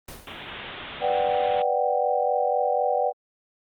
pink noise with exponential decay, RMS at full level -36 dBFS, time 0.08-0.59 s, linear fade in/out 5 ms, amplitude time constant 110 ms
white low-pass noise, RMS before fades -38 dBFS, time 0.27-1.62 s, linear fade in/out 2 ms, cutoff 3600 Hz, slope 96 dB/octave
sine chord, G major seventh, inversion first, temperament equal, 493.9 / 587.3 / 740 / 784 Hz, B4 / D5 / F#5 / G5, 0 / 0 / 0 / 0 cents, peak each -26 dBFS, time 1-3.13 s, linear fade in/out 50 ms
effects Opus 24 kbps

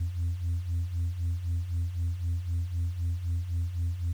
sine beating tone pair, 83.2 / 87.1 Hz, E2 / F2, +17 / -4 cents, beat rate 3.9 Hz, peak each -32 / -27 dBFS, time 0-4.13 s, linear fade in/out 10 ms, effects tanh soft clip ceiling -24 dBFS + 9-bit

